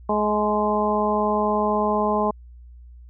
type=harmonic tone with a mistuned harmonic; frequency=211 Hz; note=G#3; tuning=28 cents sharp; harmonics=1 / 2 / 3 / 4 / 5; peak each=-25 / -25 / -25 / -25 / -25 dBFS; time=0.09-2.31 s; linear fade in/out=5 ms; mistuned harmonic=5; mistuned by=-25 cents; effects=added 60 Hz sine -41 dBFS peak until 3.09 s